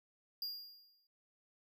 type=tone with exponential decay; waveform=square; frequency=4820 Hz; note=D8; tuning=44 cents sharp; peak=-37 dBFS; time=0.42-1.07 s; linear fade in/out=2 ms; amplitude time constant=140 ms; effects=none